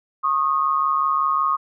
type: tone pair together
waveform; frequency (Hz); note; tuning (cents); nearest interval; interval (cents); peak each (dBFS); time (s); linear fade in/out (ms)
sine; 1091.6 / 1237; C#6 / D#6; -27 / -10; major second; 217; -20; 0.23-1.57; 20
effects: none